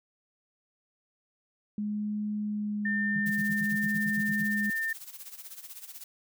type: tone with vibrato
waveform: sine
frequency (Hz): 208.6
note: G#3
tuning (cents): +8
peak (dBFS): -29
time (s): 1.78-4.7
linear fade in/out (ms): 2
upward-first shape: sine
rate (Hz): 0.53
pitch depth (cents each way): 12
type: tone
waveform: sine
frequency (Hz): 1800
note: A6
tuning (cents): +39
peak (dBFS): -28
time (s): 2.85-4.93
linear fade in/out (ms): 5
type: tone bursts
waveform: sine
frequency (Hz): 164.81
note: E3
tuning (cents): 0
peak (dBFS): -33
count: 12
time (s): 3.15-4.441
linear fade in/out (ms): 10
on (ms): 48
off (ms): 65
type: noise with tremolo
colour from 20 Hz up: blue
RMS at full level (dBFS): -42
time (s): 3.26-6.04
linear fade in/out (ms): 2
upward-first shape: sine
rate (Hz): 16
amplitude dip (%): 75
effects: none